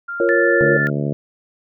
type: tone with pitch glide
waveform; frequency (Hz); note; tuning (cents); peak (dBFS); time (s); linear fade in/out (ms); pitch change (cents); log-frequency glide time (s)
sine; 1395 to 1403.9; F6 to F6; -2 to +9; -24; 0.08-0.9; 10; +11; 0.35-0.75
type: chord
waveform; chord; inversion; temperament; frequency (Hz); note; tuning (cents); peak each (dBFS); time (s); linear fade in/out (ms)
sine; Bb minor; second; equal with one note detuned; 349.2 / 466.2 / 552.8; F4 / Bb4 / Db5; 0 / 0 / -5; -18; 0.2-0.77; 2
type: tone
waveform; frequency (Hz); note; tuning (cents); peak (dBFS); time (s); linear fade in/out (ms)
sine; 1753; A6; -7; -17; 0.29-0.87; 0
type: harmonic tone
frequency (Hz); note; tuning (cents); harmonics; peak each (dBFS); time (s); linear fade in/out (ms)
72.2; D2; -29; 2 / 3 / 4 / 5 / 6 / 7 / 8 / 9; -21 / -25 / -27 / -29 / -31 / -32 / -33 / -34; 0.61-1.13; 0
effects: none